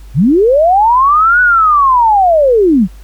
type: linear two-way sweep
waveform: sine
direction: up then down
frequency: 108.5 to 1491 to 163.5 Hz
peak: -5 dBFS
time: 0.14-2.88 s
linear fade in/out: 50 ms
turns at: 1.41 s
effects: added 50 Hz sine -30 dBFS peak until 3.03 s + pink hiss -46 dBFS RMS until 3.03 s